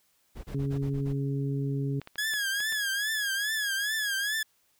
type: noise bursts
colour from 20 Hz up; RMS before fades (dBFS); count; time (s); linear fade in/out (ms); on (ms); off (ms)
brown; -39; 7; 0.35-1.135; 20; 89; 27
type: harmonic tone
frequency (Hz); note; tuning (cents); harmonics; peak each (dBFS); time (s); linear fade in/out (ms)
138.59; C#3; 0; 1 / 2 / 3; -28 / -34 / -38; 0.54-2; 5
type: clicks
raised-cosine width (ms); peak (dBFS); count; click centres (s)
0.3; -27; 6; 2.016 / 2.074 / 2.157 / 2.337 / 2.604 / 2.724
type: tone with vibrato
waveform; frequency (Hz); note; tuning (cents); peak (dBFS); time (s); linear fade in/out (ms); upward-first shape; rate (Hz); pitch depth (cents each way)
sawtooth; 1667; G#6; +6; -24; 2.18-4.43; 5; triangle; 2.4; 120
effects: white hiss -69 dBFS RMS until 4.79 s